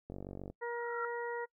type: click train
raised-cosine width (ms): 2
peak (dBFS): -30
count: 20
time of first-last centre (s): 0.1-0.5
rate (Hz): 47.5
type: harmonic tone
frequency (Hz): 474.3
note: A#4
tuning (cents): +30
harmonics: 1 / 2 / 3 / 4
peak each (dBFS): -38 / -41 / -47 / -45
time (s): 0.61-1.46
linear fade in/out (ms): 20
type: tone with exponential growth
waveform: sine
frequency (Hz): 1373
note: F6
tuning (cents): -30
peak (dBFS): -33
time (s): 0.64-1.05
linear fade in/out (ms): 1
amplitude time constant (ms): 87
effects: noise-tail reverb RT60 0.1 s tail -25 dB re dry